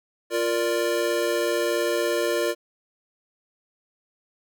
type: chord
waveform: square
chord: Bb major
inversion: second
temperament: equal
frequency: 349.2 / 466.2 / 587.3 Hz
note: F4 / Bb4 / D5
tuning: 0 / 0 / 0 cents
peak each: -27 dBFS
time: 0.3-2.55 s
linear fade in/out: 50 ms
effects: none